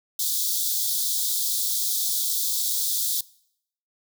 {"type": "high-pass noise", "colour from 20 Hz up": "white", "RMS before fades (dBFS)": -25, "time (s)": [0.19, 3.21], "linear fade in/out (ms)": 5, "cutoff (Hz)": 3400, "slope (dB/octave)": 96, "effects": ["noise-tail reverb RT60 0.7 s tail -22 dB re dry"]}